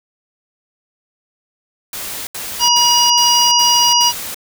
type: noise bursts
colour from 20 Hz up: white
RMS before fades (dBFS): -26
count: 6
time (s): 1.93-4.345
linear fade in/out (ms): 2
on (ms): 340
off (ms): 75
type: harmonic tone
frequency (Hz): 960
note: B5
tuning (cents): -49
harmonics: 1 / 3 / 5 / 6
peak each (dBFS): -15 / -15 / -15 / -15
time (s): 2.59-4.13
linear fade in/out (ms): 50
effects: none